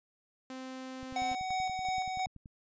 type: tone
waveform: sawtooth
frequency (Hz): 260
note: C4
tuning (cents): -11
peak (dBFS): -37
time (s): 0.5-1.35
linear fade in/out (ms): 2
type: click train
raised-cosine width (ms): 5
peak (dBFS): -37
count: 16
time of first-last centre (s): 1.03-2.459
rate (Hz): 10.5
type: tone with tremolo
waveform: square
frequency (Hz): 749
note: F#5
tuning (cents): +21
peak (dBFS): -31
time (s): 1.16-2.26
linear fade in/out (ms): 2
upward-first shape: square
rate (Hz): 2.9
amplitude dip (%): 35
effects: resampled to 16000 Hz